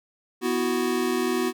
square chord, B suspended fourth, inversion none, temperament equal, 246.9 / 329.6 / 370 Hz, B3 / E4 / F#4, 0 / 0 / 0 cents, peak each -28 / -30 / -26 dBFS, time 0.41-1.53 s, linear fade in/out 50 ms, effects none

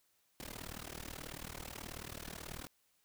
pink noise with amplitude modulation, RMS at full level -43 dBFS, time 0.4-2.67 s, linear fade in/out 0 ms, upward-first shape sine, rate 38.4 Hz, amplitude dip 95%, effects white hiss -75 dBFS RMS until 3.04 s

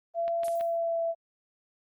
sine tone with pitch glide, 676 to 666.7 Hz, E5 to E5, +43 to +19 cents, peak -26 dBFS, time 0.14-1.15 s, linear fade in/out 50 ms, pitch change -24 cents, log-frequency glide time 0.59-1.01 s
clicks, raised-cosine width 0.3 ms, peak -27 dBFS, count 4, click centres 0.28 / 0.434 / 0.482 / 0.61 s
violet noise with exponential decay, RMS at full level -36 dBFS, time 0.44-0.79 s, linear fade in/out 5 ms, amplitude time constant 76 ms
effects Opus 24 kbps

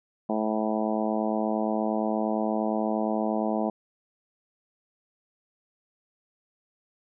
harmonic tone, 108.6 Hz, A2, 22 cents flat, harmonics 2 / 3 / 4 / 5 / 6 / 7 / 8 / 9, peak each -28 / -32 / -35 / -34 / -31 / -33 / -38 / -39 dBFS, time 0.29-3.7 s, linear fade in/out 5 ms, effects none

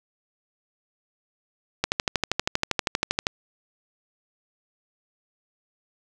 click train, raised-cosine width 0.2 ms, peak -4 dBFS, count 19, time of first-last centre 1.84-3.269 s, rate 12.6 Hz, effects 7-bit

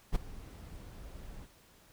brown noise with ADSR envelope, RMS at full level -28 dBFS, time 0.12-1.48 s, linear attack 35 ms, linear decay 11 ms, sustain -19 dB, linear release 48 ms, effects pink hiss -62 dBFS RMS until 1.92 s

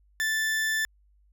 40% pulse tone, 1760 Hz, A6, in tune, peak -24 dBFS, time 0.2-0.85 s, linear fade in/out 0 ms, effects added 50 Hz sine -59 dBFS peak until 1.32 s

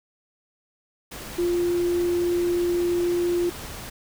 sine tone in noise, 349.2 Hz, F4, in tune, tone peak -20 dBFS, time 1.38-3.5 s, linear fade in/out 10 ms, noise pink, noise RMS -37 dBFS, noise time 1.11-3.9 s, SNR +14 dB, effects none

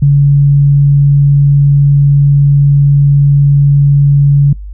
sine tone, 141.9 Hz, C#3, 41 cents sharp, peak -3 dBFS, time 0.02-4.53 s, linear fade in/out 5 ms, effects noise-tail reverb RT60 0.1 s tail -23 dB re dry + added 50 Hz sine -22 dBFS peak until 4.73 s

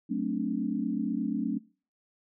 sine chord, D dominant seventh, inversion first, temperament equal with one note detuned, 185 / 220 / 265.3 / 293.7 Hz, F#3 / A3 / C4 / D4, 0 / 0 / +24 / 0 cents, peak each -35 / -32 / -33 / -33 dBFS, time 0.09-1.59 s, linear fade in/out 20 ms, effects noise-tail reverb RT60 0.4 s tail -24 dB re dry

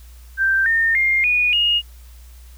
sine tone with pitch steps, 1568 / 1822.1 / 2117 / 2460 / 2859 Hz, G6 / A#6 / C7 / D#7 / F7, 0 / -40 / +20 / -20 / +40 cents, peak -14 dBFS, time 0.37-1.82 s, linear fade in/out 50 ms, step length 290 ms, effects added 60 Hz sine -39 dBFS peak until 2.57 s + white hiss -52 dBFS RMS until 2.57 s

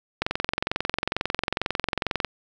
click train, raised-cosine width 0.3 ms, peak -7 dBFS, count 46, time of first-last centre 0.22-2.247 s, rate 22.2 Hz, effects none

